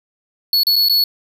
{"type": "tone with dropouts", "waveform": "square", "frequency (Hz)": 4397, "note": "C#8", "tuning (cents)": -15, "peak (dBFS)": -12, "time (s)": [0.53, 1.04], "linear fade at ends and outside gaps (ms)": 2, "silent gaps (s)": [[0.634, 0.668], [0.758, 0.762], [0.886, 0.896]], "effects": ["9-bit"]}